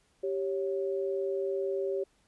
sine tone pair together, 391 / 553 Hz, G4 / C#5, -4 / -4 cents, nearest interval tritone, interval 600 cents, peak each -30 / -34 dBFS, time 0.23-2.04 s, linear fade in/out 10 ms, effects pink hiss -69 dBFS RMS until 2.27 s + resampled to 24000 Hz

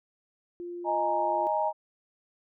sine tone, 349.2 Hz, F4, in tune, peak -35 dBFS, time 0.6-1.47 s, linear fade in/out 0 ms
sine chord, D# suspended fourth, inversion none, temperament equal, 622.3 / 830.6 / 932.3 Hz, D#5 / G#5 / A#5, 0 / 0 / 0 cents, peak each -29 dBFS, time 0.84-1.73 s, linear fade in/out 50 ms
effects none

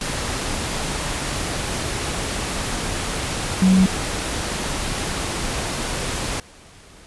sine tone in noise, 187.7 Hz, F#3, 25 cents sharp, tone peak -11 dBFS, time 3.62-3.86 s, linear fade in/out 2 ms, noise pink, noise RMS -25 dBFS, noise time 0.01-6.4 s, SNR +11 dB, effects pink hiss -46 dBFS RMS until 7.06 s + resampled to 24000 Hz

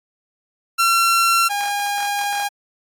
sawtooth tone pair in turn, 1360 / 812.8 Hz, F6 / G#5, -46 / -38 cents, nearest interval major sixth, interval 892 cents, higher first, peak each -10 / -16 dBFS, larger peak first, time 0.78-1.49 / 1.49-2.49 s, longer second, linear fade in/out 20 ms, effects AAC 64 kbps

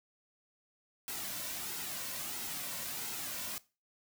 white noise with flanger, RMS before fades -40 dBFS, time 1.08-3.58 s, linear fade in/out 0 ms, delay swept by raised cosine 1.7 to 2.45 ms, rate 1.5 Hz, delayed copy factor -0.5, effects noise-tail reverb RT60 0.3 s tail -19 dB re dry

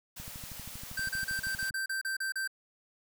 white band-stop noise, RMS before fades -45 dBFS, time 0.16-1.7 s, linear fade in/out 10 ms, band 280 to 430 Hz, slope 96 dB/octave
click train, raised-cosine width 5 ms, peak -33 dBFS, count 20, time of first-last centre 0.2-1.708 s, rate 12.6 Hz
square tone bursts, 1562 Hz, G6, 7 cents flat, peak -32 dBFS, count 10, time 0.97-2.476 s, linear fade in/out 5 ms, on 120 ms, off 34 ms
effects none

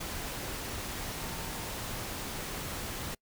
sine tone in noise, 907 Hz, A#5, 48 cents flat, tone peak -49 dBFS, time 1.18-1.71 s, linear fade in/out 10 ms, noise pink, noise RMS -38 dBFS, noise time 0-3.15 s, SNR -14 dB, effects noise-tail reverb RT60 0.1 s tail -26 dB re dry

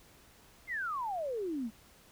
sine exponential sweep, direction down, 2155 to 209.9 Hz, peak -33 dBFS, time 0.67-1.71 s, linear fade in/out 50 ms, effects pink hiss -60 dBFS RMS until 2.11 s

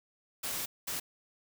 white noise bursts at uneven times, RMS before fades -36 dBFS, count 2, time 0.43-0.66 / 0.87-1 s, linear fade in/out 10 ms, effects none

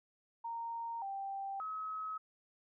sine tone with pitch steps, 926 / 785 / 1280 Hz, A#5 / G5 / D#6, -12 / +2 / +49 cents, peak -38 dBFS, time 0.44-2.18 s, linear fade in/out 10 ms, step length 580 ms, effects none

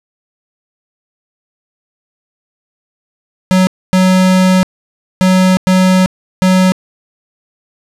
square tone bursts at uneven times, 185.8 Hz, F#3, 7 cents sharp, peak -7 dBFS, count 5, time 3.51-3.67 / 3.93-4.63 / 5.21-5.57 / 5.67-6.06 / 6.42-6.72 s, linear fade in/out 0 ms, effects low-pass 10000 Hz 12 dB/octave

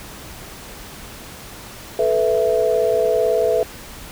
sine chord, A suspended second, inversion none, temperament equal with one note detuned, 436 / 493.9 / 659.3 Hz, A4 / B4 / E5, -16 / 0 / 0 cents, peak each -19 dBFS, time 1.99-3.63 s, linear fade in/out 2 ms, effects pink hiss -37 dBFS RMS until 4.11 s

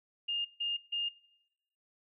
sine tone bursts, 2824 Hz, F7, 19 cents sharp, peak -31 dBFS, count 3, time 0.28-1.09 s, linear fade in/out 10 ms, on 170 ms, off 150 ms, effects noise-tail reverb RT60 0.9 s tail -21 dB re dry

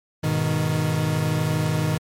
40% pulse chord, G# minor, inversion none, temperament equal with one note detuned, 102.4 / 123.47 / 155.56 Hz, G#2 / B2 / D#3, -24 / 0 / 0 cents, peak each -27 / -26 / -21 dBFS, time 0.23-1.98 s, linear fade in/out 10 ms, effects MP3 64 kbps

